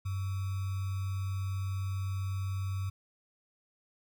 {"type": "tone with sample-and-hold", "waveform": "sine", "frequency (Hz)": 96.1, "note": "G2", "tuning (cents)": -34, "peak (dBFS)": -31, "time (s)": [0.05, 2.9], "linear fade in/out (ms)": 10, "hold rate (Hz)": 1225, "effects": []}